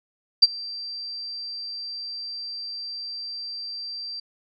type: tone with ADSR envelope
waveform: sine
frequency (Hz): 4699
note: D8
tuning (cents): 0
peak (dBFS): -7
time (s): 0.42-4.2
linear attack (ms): 12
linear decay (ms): 30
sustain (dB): -24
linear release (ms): 5
effects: none